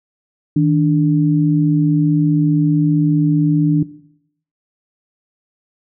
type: tone pair together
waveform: sine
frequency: 157.7 / 293 Hz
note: D#3 / D4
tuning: +24 / -4 cents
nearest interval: major seventh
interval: 1072 cents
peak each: -13 dBFS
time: 0.56-3.83 s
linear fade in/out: 5 ms
effects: noise-tail reverb RT60 0.7 s tail -17 dB re dry

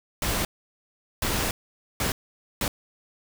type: noise bursts at uneven times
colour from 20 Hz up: pink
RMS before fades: -26 dBFS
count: 4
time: 0.22-0.45 / 1.22-1.51 / 2-2.12 / 2.61-2.68 s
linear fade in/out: 2 ms
effects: none

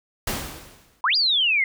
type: noise with exponential decay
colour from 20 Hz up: pink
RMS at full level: -24 dBFS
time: 0.27-1.01 s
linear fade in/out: 5 ms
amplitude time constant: 160 ms
type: exponential two-way sweep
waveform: sine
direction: up then down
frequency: 915 to 4978 to 2046 Hz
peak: -17 dBFS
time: 1.04-1.64 s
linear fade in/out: 2 ms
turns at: 1.16 s
effects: none

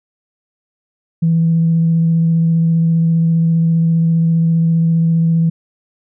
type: tone with vibrato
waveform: sine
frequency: 164.81 Hz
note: E3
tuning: in tune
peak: -9 dBFS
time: 1.22-5.5 s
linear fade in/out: 10 ms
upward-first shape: square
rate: 15 Hz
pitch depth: 9 cents each way
effects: tanh soft clip ceiling -5 dBFS

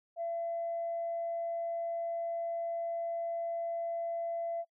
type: tone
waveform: sine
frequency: 675 Hz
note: E5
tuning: 41 cents sharp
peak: -32 dBFS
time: 0.16-4.65 s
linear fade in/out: 50 ms
effects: noise-tail reverb RT60 0.1 s tail -24 dB re dry + tanh soft clip ceiling -28 dBFS

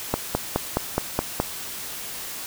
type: click train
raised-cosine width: 1 ms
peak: -6 dBFS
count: 7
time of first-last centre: 0.14-1.401 s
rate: 4.76 Hz
effects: white hiss -34 dBFS RMS until 2.46 s

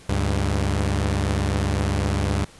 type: tone pair together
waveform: sawtooth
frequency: 71.8 / 99.7 Hz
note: D2 / G2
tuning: -39 / +30 cents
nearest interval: tritone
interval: 569 cents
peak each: -19 dBFS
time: 0.09-2.45 s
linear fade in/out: 5 ms
effects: pink hiss -48 dBFS RMS until 2.59 s + resampled to 24000 Hz

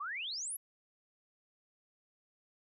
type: exponential sweep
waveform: sine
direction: up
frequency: 1088 to 11890 Hz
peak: -37 dBFS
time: 0-0.57 s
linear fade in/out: 10 ms
effects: none

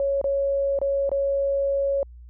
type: tone with dropouts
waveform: sine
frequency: 554.4 Hz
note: C#5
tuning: in tune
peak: -20 dBFS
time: 0-2.03 s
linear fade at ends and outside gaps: 1 ms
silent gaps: 0.214-0.242 / 0.789-0.815 / 1.093-1.116 s
effects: added 60 Hz sine -41 dBFS peak until 2.29 s

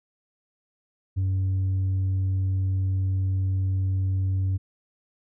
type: tone with tanh clipping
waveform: triangle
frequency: 95 Hz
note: F#2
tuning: 46 cents sharp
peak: -22 dBFS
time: 1.16-4.58 s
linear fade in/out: 20 ms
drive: 7 dB
effects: none

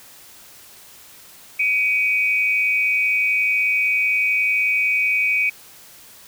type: tone pair together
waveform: sine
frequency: 2278 / 2489 Hz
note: C#7 / D#7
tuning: +47 / 0 cents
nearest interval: major second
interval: 153 cents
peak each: -19 dBFS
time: 1.59-5.5 s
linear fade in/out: 10 ms
effects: white hiss -45 dBFS RMS until 6.27 s

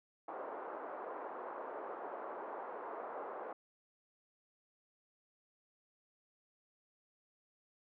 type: band-pass noise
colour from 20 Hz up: pink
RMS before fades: -45 dBFS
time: 0.28-3.53 s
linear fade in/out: 5 ms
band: 410 to 1200 Hz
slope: 24 dB/octave
effects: none

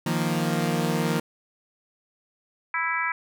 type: chord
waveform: sawtooth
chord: Eb suspended second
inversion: none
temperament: equal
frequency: 155.56 / 174.61 / 233.1 Hz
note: Eb3 / F3 / Bb3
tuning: 0 / 0 / 0 cents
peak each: -23 / -23 / -24 dBFS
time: 0.06-1.2 s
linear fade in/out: 5 ms
type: harmonic tone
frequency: 329.6 Hz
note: E4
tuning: in tune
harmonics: 3 / 4 / 5 / 6 / 7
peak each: -30 / -30 / -30 / -30 / -30 dBFS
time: 2.74-3.12 s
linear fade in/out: 2 ms
effects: none

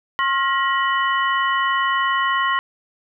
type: tone cluster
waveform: sine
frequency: 1075 / 1398 / 1902 / 2983 Hz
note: C6 / F6 / A#6 / F#7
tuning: +47 / +1 / +34 / +13 cents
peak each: -19 / -27 / -22 / -28 dBFS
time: 0.19-2.59 s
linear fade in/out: 0 ms
effects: none

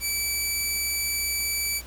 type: tone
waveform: 10% pulse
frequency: 2307 Hz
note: D7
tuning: 31 cents flat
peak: -16 dBFS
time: 0-1.82 s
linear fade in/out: 50 ms
effects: added 60 Hz sine -42 dBFS peak until 1.86 s + pink hiss -47 dBFS RMS until 1.86 s

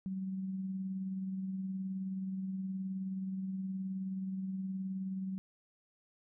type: tone with tremolo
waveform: sine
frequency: 190.2 Hz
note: F#3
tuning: 48 cents sharp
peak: -34 dBFS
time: 0.06-5.38 s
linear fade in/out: 0 ms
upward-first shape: sine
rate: 19 Hz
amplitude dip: 30%
effects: none

